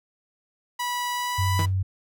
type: tone with pitch glide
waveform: sawtooth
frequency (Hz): 978 to 989.4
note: B5 to B5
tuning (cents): -17 to +3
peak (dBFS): -22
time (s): 0.79-1.66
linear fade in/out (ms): 10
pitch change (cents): +20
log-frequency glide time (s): 1.11-1.51
type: tone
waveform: sine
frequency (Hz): 94.8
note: F#2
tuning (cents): +43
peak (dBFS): -21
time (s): 1.38-1.83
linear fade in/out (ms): 10
type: tone with exponential decay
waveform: sawtooth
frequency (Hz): 160.2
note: E3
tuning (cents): -49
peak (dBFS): -20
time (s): 1.59-1.74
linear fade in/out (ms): 2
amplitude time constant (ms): 32
effects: none